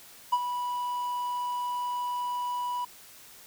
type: tone with ADSR envelope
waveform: triangle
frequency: 981 Hz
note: B5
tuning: 12 cents flat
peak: -17 dBFS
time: 0.32-2.85 s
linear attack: 12 ms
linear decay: 46 ms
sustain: -10 dB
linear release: 7 ms
effects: white hiss -51 dBFS RMS until 3.46 s